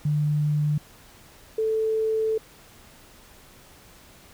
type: tone pair in turn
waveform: sine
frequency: 149.1 / 440.1 Hz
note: D3 / A4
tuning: +27 / 0 cents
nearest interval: octave + perfect fifth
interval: 1873 cents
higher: second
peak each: -20 / -21 dBFS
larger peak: first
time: 0.05-0.78 / 1.58-2.38 s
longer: second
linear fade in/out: 5 ms
effects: pink hiss -51 dBFS RMS until 4.33 s